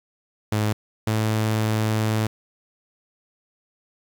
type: tone pair in turn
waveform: sawtooth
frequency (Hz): 106.5 / 109.12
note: G#2 / A2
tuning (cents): +44 / -14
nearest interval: unison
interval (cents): 42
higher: second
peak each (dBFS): -16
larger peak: neither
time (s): 0.52-0.73 / 1.07-2.27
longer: second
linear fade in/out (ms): 5
effects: 8-bit

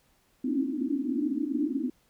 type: band-pass noise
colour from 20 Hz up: white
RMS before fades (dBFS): -29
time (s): 0.44-1.9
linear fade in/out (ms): 5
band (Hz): 240 to 320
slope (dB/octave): 96
effects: pink hiss -67 dBFS RMS until 2.09 s

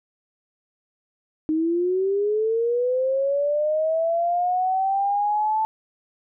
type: linear sweep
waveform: sine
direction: up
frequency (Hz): 308 to 881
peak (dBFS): -19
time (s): 1.49-5.65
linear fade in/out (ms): 0
effects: none

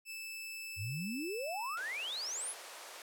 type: tone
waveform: sawtooth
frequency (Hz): 2630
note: E7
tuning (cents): -5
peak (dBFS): -39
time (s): 0.05-1.79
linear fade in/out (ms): 50
type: exponential sweep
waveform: sine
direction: up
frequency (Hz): 87.31 to 11540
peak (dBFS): -37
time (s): 0.76-2.55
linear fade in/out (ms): 50
type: band-pass noise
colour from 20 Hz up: pink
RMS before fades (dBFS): -50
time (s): 1.77-3.02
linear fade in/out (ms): 2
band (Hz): 480 to 12000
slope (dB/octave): 24
effects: none

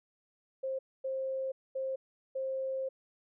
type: tone bursts at uneven times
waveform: sine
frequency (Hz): 530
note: C5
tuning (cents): +22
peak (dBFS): -32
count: 4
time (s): 0.63-0.79 / 1.04-1.52 / 1.75-1.96 / 2.35-2.89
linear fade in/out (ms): 10
effects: none

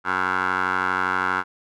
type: tone with band-pass filter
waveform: 15% pulse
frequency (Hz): 92.5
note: F#2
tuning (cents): 0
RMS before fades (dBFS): -23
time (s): 0.04-1.44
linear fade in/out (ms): 50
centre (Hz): 1300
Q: 7.1
effects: none

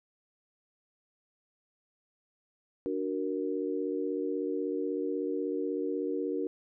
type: chord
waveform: sine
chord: D augmented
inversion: none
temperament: equal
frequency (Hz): 293.7 / 370 / 466.2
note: D4 / F#4 / A#4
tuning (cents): 0 / 0 / 0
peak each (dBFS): -34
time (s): 2.86-6.47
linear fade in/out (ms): 0
effects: none

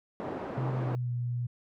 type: band-pass noise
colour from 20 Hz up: pink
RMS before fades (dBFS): -37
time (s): 0.2-0.95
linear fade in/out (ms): 0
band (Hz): 220 to 880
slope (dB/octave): 12
type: tone with pitch glide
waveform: sine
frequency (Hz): 130 to 121.29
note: C3 to B2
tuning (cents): -11 to -31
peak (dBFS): -29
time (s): 0.57-1.47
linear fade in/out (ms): 10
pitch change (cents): -120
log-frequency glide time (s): 0.7-1.11
effects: none

